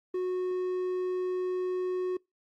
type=tone; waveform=triangle; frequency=366.3 Hz; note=F#4; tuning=17 cents flat; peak=-26 dBFS; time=0.14-2.17 s; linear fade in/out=5 ms; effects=noise-tail reverb RT60 0.2 s tail -25 dB re dry + Opus 32 kbps